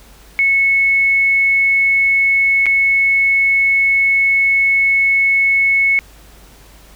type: tone with dropouts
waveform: sine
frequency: 2200 Hz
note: C#7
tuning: 14 cents flat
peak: -10 dBFS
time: 0.39-5.99 s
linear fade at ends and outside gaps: 0 ms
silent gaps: 2.658-2.665 s
effects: added 50 Hz sine -43 dBFS peak until 6.95 s + pink hiss -45 dBFS RMS until 6.95 s